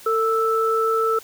sine tone pair together, 449.2 / 1318.5 Hz, A4 / E6, +36 / 0 cents, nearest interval octave + perfect fifth, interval 1864 cents, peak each -20 dBFS, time 0.06-1.19 s, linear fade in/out 5 ms, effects white hiss -44 dBFS RMS until 1.23 s

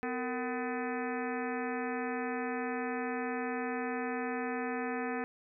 harmonic tone with a mistuned harmonic, 252.3 Hz, B3, 37 cents sharp, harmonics 1 / 2 / 3 / 4 / 5 / 6 / 7 / 8 / 9 / 10, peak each -37 / -38 / -40 / -47 / -45 / -47 / -43 / -49 / -51 / -49 dBFS, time 0.03-5.24 s, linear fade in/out 0 ms, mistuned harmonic 2, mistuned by -150 cents, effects none

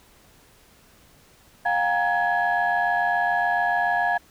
sine tone cluster, 709 / 796 / 933 / 1680 Hz, F5 / G5 / A#5 / G#6, +26 / +26 / +1 / +19 cents, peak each -22 / -26 / -29 / -23 dBFS, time 1.65-4.18 s, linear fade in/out 10 ms, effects tanh soft clip ceiling -13 dBFS + pink hiss -55 dBFS RMS until 4.3 s

